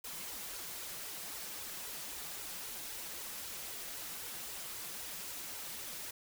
white noise with flanger, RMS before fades -44 dBFS, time 0.04-6.11 s, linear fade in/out 5 ms, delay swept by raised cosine 2 to 6.1 ms, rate 3.8 Hz, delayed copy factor +0.7, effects none

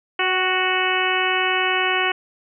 harmonic tone with a mistuned harmonic, 370 Hz, F#4, in tune, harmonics 1 / 2 / 3 / 4 / 5 / 6 / 7 / 8, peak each -26 / -26 / -26 / -26 / -26 / -26 / -26 / -26 dBFS, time 0.19-2.12 s, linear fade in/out 5 ms, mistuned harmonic 2, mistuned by +23 cents, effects none

